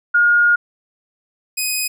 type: tone pair in turn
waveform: sine / 10% pulse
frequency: 1427 / 2505 Hz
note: F6 / D#7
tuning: +37 / +11 cents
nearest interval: minor seventh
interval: 974 cents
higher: second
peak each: -10 dBFS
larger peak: neither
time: 0.14-0.56 / 1.57-1.88 s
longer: first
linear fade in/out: 10 ms
effects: none